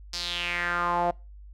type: tone with band-pass filter sweep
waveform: sawtooth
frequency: 174.4 Hz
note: F3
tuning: 2 cents flat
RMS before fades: -28 dBFS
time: 0.13-1.11 s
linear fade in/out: 5 ms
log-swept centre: 5100 to 680 Hz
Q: 4.2
effects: noise-tail reverb RT60 0.3 s tail -25 dB re dry + added 50 Hz sine -43 dBFS peak until 1.53 s